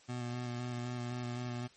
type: tone with vibrato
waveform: 25% pulse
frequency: 122.2 Hz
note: B2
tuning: 18 cents flat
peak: -33 dBFS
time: 0.08-1.68 s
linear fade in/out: 20 ms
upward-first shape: square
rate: 3.9 Hz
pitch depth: 16 cents each way
effects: white hiss -62 dBFS RMS until 1.76 s + MP3 32 kbps